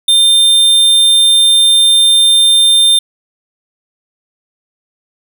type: tone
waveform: square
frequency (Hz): 3600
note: A7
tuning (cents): +39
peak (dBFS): -6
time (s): 0.08-2.99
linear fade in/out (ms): 5
effects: none